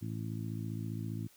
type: harmonic tone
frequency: 55 Hz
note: A1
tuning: in tune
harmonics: 2 / 3 / 4 / 5 / 6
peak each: -38 / -42 / -44 / -46 / -48 dBFS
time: 0.01-1.28 s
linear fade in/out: 20 ms
effects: white hiss -63 dBFS RMS until 1.36 s